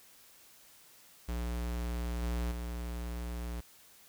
square tone with level steps, 59.4 Hz, A#1, 33 cents sharp, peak -34 / -32 / -37 dBFS, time 1.28-3.61 s, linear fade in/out 10 ms, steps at 2.22 / 2.51 s, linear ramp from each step 10 ms, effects white hiss -59 dBFS RMS until 4.08 s

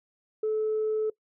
sine tone, 433.2 Hz, A4, 27 cents flat, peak -23 dBFS, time 0.43-1.1 s, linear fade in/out 5 ms, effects noise-tail reverb RT60 0.1 s tail -22 dB re dry + tanh soft clip ceiling -21 dBFS

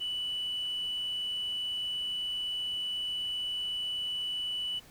sine tone, 2968 Hz, F#7, 5 cents sharp, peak -30 dBFS, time 0-4.8 s, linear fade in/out 20 ms, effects tanh soft clip ceiling -28 dBFS + pink hiss -56 dBFS RMS until 4.9 s

